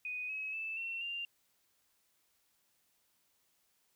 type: tone with pitch steps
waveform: sine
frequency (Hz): 2489 / 2560 / 2634 / 2710 / 2787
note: D#7 / D#7 / E7 / E7 / F7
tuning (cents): 0 / +49 / -2 / +47 / -4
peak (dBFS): -37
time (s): 0.05-1.25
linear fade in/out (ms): 2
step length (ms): 240
effects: white hiss -75 dBFS RMS until 3.95 s